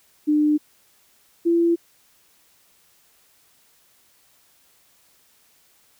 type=tone pair in turn; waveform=sine; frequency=300 / 338.7 Hz; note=D4 / E4; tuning=+37 / +47 cents; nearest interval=major second; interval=210 cents; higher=second; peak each=-15 / -15 dBFS; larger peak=neither; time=0.27-0.58 / 1.45-1.76 s; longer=neither; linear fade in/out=20 ms; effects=white hiss -59 dBFS RMS until 5.99 s